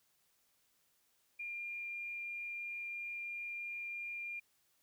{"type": "tone", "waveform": "sine", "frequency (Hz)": 2401, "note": "D7", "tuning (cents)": 38, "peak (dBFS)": -40, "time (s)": [1.39, 4.4], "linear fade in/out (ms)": 10, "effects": ["white hiss -75 dBFS RMS until 4.82 s"]}